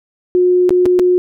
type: tone with dropouts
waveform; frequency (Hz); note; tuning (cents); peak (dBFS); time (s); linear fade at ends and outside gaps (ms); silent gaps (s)
sine; 360.9; F#4; -43; -8; 0.35-1.18; 0; 0.693-0.706 / 0.856-0.861 / 0.991-0.996
effects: none